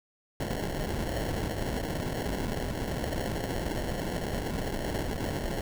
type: noise with sample-and-hold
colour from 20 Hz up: pink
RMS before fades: -32 dBFS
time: 0.4-5.61 s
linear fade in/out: 2 ms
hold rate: 1225 Hz
effects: none